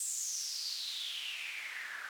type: noise with band-pass filter sweep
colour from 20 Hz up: white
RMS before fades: -40 dBFS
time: 0-2.09 s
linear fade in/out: 2 ms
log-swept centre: 8000 to 1500 Hz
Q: 6.4
effects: none